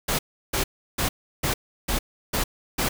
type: noise bursts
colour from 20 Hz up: pink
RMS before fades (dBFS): -24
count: 7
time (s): 0.08-2.89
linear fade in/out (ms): 10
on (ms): 110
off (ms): 340
effects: none